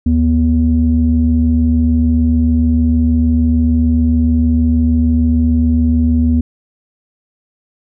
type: tone pair together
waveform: sine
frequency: 76.35 / 242.4 Hz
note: D#2 / B3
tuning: -32 / -32 cents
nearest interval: octave + minor sixth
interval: 2000 cents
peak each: -11 dBFS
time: 0.06-6.41 s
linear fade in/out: 5 ms
effects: tanh soft clip ceiling -2 dBFS